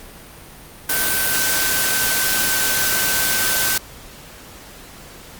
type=tone in noise; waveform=sine; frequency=1536 Hz; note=G6; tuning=36 cents flat; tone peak=-24 dBFS; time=0.89-3.78 s; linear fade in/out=5 ms; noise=white; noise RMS=-19 dBFS; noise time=0.89-3.78 s; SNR=-8 dB; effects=pink hiss -40 dBFS RMS until 5.39 s + Opus 48 kbps